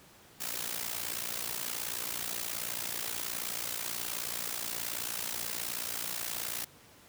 white noise with amplitude modulation, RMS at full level -33 dBFS, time 0.4-6.65 s, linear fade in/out 10 ms, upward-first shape sine, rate 58.7 Hz, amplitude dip 80%, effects pink hiss -57 dBFS RMS until 7.08 s + high-pass 80 Hz 12 dB/octave

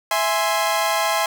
sawtooth chord, E augmented, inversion none, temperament equal, 659.3 / 830.6 / 1046.5 Hz, E5 / G#5 / B#5, 0 / 0 / 0 cents, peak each -19 dBFS, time 0.11-1.26 s, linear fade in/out 2 ms, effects none

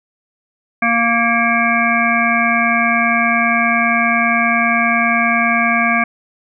harmonic tone with a mistuned harmonic, 232.5 Hz, A#3, 4 cents flat, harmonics 1 / 3 / 5 / 7 / 9 / 10, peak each -19 / -19 / -19 / -19 / -19 / -19 dBFS, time 0.82-6.04 s, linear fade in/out 5 ms, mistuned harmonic 9, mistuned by +67 cents, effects none

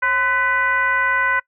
sine tone with frequency modulation, 1500 Hz, F#6, 23 cents sharp, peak -15 dBFS, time 0.02-1.4 s, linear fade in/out 10 ms, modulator 479 Hz, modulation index 1.1, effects noise-tail reverb RT60 0.1 s tail -24 dB re dry

